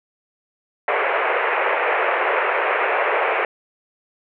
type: band-pass noise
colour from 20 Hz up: pink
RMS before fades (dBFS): -20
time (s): 0.88-3.45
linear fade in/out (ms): 2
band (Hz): 420 to 2500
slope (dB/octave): 48
effects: none